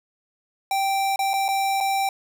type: tone with dropouts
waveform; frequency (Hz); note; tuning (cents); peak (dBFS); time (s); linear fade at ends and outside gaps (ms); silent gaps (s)
square; 782; G5; -4; -21; 0.71-2.09; 2; 1.16-1.191 / 1.334-1.338 / 1.482-1.487 / 1.804-1.808
effects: none